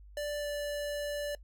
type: tone with pitch glide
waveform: square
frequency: 587.3 to 583.6 Hz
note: D5 to D5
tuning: 0 to -11 cents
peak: -34 dBFS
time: 0.17-1.35 s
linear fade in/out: 2 ms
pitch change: -11 cents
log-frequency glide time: 0.4-0.46 s
effects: noise-tail reverb RT60 0.1 s tail -22 dB re dry + added 50 Hz sine -50 dBFS peak until 1.43 s